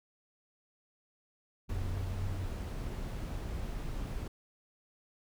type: tone with vibrato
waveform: sine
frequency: 92.5 Hz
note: F#2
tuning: in tune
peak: -34 dBFS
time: 1.68-2.49 s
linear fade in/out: 50 ms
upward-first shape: sine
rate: 7.4 Hz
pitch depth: 30 cents each way
type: noise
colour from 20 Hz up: brown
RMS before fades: -38 dBFS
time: 1.69-4.28 s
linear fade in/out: 5 ms
effects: none